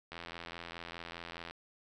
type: click train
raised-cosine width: 0.3 ms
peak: -27 dBFS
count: 119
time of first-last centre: 0.12-1.51 s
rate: 84.9 Hz
effects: none